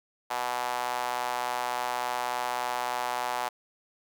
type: tone with high-pass filter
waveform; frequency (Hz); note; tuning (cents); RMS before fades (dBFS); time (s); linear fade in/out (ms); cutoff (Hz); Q
sawtooth; 123.47; B2; 0; -31; 0.3-3.49; 10; 830; 3.1
effects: none